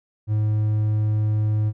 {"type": "tone", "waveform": "triangle", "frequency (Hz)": 106.9, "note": "A2", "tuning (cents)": -49, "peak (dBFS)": -16, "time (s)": [0.27, 1.73], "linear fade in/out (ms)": 50, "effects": []}